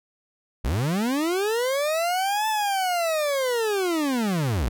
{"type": "linear two-way sweep", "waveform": "40% pulse", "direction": "up then down", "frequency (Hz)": [47.34, 880, 47.34], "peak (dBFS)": -21, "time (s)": [0.64, 4.69], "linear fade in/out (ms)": 10, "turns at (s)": 2.48, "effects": []}